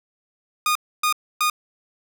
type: tone bursts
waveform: sawtooth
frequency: 1228 Hz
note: D#6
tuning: 23 cents flat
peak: -14 dBFS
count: 3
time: 0.66-1.499 s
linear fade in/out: 2 ms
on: 93 ms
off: 280 ms
effects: none